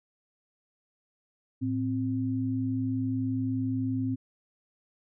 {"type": "tone pair together", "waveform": "sine", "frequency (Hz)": [109.99, 261.6], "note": ["A2", "C4"], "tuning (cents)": [0, 0], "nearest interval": "octave + minor third", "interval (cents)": 1500, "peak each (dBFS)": [-31, -28], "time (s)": [1.61, 4.16], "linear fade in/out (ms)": 20, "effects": []}